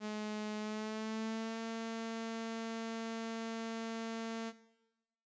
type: tone with pitch glide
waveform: sawtooth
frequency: 212.5 to 226.4 Hz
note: G#3 to A3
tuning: +40 to +50 cents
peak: -34 dBFS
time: 0-4.53 s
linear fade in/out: 50 ms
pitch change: +110 cents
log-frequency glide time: 0.58-1.6 s
effects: noise-tail reverb RT60 1.0 s tail -17 dB re dry + resampled to 16000 Hz